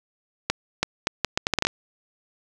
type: accelerating click train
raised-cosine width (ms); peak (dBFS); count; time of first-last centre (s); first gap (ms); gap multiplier
0.2; -3; 11; 0.5-1.67; 330; 0.73
effects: none